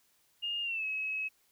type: tone with pitch glide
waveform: sine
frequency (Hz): 2832 to 2567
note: F7 to E7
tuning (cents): +23 to -47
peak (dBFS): -32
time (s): 0.42-1.29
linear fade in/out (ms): 20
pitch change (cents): -170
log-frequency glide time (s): 0.62-0.85
effects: white hiss -70 dBFS RMS until 1.51 s